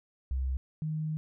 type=tone pair in turn; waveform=sine; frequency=65.41 / 155.57 Hz; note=C2 / D#3; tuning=0 / 0 cents; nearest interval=octave + minor third; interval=1500 cents; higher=second; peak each=-28 / -30 dBFS; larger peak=first; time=0.31-0.57 / 0.82-1.17 s; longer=second; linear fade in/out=0 ms; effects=none